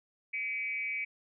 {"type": "tone with frequency modulation", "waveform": "sine", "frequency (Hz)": 2286, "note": "D7", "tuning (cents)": -47, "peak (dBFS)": -32, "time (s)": [0.33, 1.05], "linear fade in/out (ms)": 10, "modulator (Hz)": 221, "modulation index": 0.64, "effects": []}